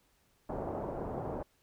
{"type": "low-pass noise", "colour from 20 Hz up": "white", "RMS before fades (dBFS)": -38, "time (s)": [0.49, 1.43], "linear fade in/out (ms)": 5, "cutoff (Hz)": 800, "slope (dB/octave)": 24, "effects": ["pink hiss -71 dBFS RMS until 1.62 s"]}